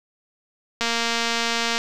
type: click train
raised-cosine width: 0.2 ms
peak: -6 dBFS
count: 226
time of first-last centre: 0.81-1.78 s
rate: 232 Hz
effects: none